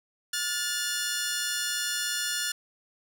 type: tone pair together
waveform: 10% pulse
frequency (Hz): 1432 / 1743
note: F6 / A6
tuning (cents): +43 / -17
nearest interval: minor third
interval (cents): 340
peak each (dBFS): -22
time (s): 0.33-2.52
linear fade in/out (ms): 5
effects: none